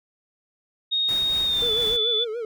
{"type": "tone with pitch glide", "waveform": "sine", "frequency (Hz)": [3726, 3476], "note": ["A#7", "A7"], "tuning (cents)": [-2, -22], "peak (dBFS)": -20, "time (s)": [0.91, 2.25], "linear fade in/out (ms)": 20, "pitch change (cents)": -120, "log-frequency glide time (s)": [1.44, 1.73]}
{"type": "noise with tremolo", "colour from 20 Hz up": "pink", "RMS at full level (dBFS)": -36, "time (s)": [1.08, 1.97], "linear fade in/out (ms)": 10, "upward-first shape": "sine", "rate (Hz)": 4.2, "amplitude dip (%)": 35}
{"type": "tone with vibrato", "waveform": "triangle", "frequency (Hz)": 454.5, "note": "A#4", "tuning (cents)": -44, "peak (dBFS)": -25, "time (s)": [1.62, 2.45], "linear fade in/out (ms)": 2, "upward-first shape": "sine", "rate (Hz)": 6.9, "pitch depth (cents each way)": 110}
{"effects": []}